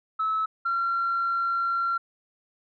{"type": "tone pair in turn", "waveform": "sine", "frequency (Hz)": [1300, 1369.7], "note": ["E6", "F6"], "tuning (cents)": [-24, -34], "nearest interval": "minor second", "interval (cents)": 90, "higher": "second", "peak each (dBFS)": -22, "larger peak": "neither", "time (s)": [[0.19, 0.46], [0.65, 1.98]], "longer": "second", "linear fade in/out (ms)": 10, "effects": ["tanh soft clip ceiling -19 dBFS"]}